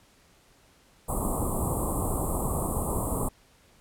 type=band-stop noise; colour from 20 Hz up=pink; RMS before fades=-28 dBFS; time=1.08-3.29 s; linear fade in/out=10 ms; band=1200 to 7800 Hz; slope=96 dB/octave; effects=pink hiss -60 dBFS RMS until 3.8 s + low-pass 12000 Hz 12 dB/octave